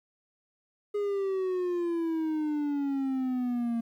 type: exponential sweep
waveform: triangle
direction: down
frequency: 415.3 to 229.8 Hz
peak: -25 dBFS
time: 0.94-3.81 s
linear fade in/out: 10 ms
effects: 11-bit